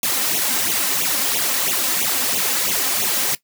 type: noise with flanger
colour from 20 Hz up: white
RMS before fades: -20 dBFS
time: 0.03-3.35 s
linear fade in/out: 2 ms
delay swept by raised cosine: 0.3 to 3.9 ms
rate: 3 Hz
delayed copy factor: +0.9
effects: noise-tail reverb RT60 0.1 s tail -17 dB re dry + high-pass 150 Hz 12 dB/octave